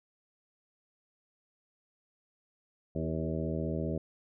harmonic tone with a mistuned harmonic, 80 Hz, D#2, 49 cents sharp, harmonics 1 / 2 / 3 / 4 / 5 / 6 / 7 / 8, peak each -38 / -35 / -38 / -40 / -40 / -43 / -41 / -43 dBFS, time 2.95-3.98 s, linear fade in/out 5 ms, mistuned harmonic 5, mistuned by -21 cents, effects none

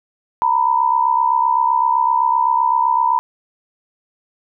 sine tone pair together, 920 / 987.8 Hz, A#5 / B5, -23 / 0 cents, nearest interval minor second, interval 123 cents, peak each -16 / -15 dBFS, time 0.42-3.19 s, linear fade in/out 0 ms, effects none

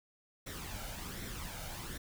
pink noise with flanger, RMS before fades -43 dBFS, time 0.46-1.98 s, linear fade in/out 10 ms, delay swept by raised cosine 0.52 to 1.38 ms, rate 1.3 Hz, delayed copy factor +0.55, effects none

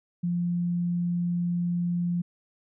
sine tone, 174.3 Hz, F3, 3 cents flat, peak -24 dBFS, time 0.23-2.22 s, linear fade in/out 10 ms, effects none

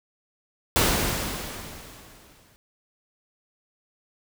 pink noise with exponential decay, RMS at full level -19 dBFS, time 0.76-2.56 s, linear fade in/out 0 ms, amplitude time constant 390 ms, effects none

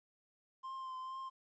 triangle tone with vibrato, 1046.5 Hz, C6, in tune, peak -40 dBFS, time 0.63-1.3 s, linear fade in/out 20 ms, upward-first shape triangle, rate 2.2 Hz, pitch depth 27 cents each way, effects resampled to 16000 Hz + 13-bit

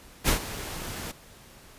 pink noise with ADSR envelope, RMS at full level -21 dBFS, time 0.24-1.12 s, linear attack 43 ms, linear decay 110 ms, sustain -15 dB, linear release 12 ms, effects pink hiss -51 dBFS RMS until 1.78 s + resampled to 32000 Hz

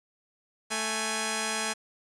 5% pulse tone pair together, 220.2 / 830 Hz, A3 / G#5, +2 / -1 cents, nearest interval octave + major seventh, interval 2297 cents, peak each -20 / -19 dBFS, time 0.7-1.74 s, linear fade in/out 20 ms, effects resampled to 24000 Hz + 9-bit

